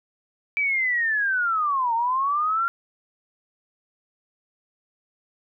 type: linear two-way sweep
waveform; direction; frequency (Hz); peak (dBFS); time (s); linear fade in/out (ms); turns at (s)
sine; down then up; 2326 to 901 to 1393; -20; 0.57-2.68; 0; 1.94
effects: none